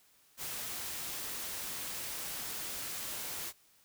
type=noise; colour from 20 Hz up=white; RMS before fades=-40 dBFS; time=0.37-3.53 s; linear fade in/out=50 ms; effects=white hiss -66 dBFS RMS until 3.84 s